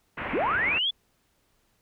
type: low-pass noise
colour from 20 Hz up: white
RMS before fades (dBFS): -33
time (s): 0.17-0.79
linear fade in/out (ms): 10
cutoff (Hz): 2500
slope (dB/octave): 48
type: linear sweep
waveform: sine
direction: up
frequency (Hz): 198.4 to 3500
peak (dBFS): -23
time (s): 0.33-0.91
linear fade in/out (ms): 10
effects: pink hiss -69 dBFS RMS until 1.81 s